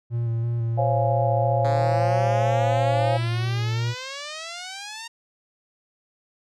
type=tone with vibrato; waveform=triangle; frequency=116.54 Hz; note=A#2; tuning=in tune; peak=-20 dBFS; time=0.1-3.95 s; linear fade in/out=50 ms; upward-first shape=square; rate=3 Hz; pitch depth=19 cents each way
type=chord; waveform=sine; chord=Db major seventh; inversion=third; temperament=just; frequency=519.7 / 554.4 / 693 / 831.5 Hz; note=C5 / Db5 / F5 / Ab5; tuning=-12 / 0 / -14 / +2 cents; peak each=-29 / -25 / -24 / -28 dBFS; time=0.77-3.18 s; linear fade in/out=20 ms
type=exponential sweep; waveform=5% pulse; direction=up; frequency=139.1 to 932.3 Hz; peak=-20 dBFS; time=1.64-5.08 s; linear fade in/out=10 ms
effects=low-pass 6000 Hz 12 dB/octave